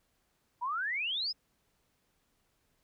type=exponential sweep; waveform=sine; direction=up; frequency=927 to 5274 Hz; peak=-31 dBFS; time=0.61-1.33 s; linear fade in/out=20 ms; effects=pink hiss -75 dBFS RMS until 2.83 s